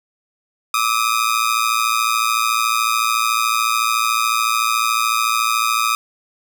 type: ring-modulated tone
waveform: sawtooth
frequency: 1232 Hz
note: D#6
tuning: 17 cents flat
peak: -9 dBFS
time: 0.74-5.95 s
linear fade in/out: 0 ms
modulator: 56.9 Hz
effects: none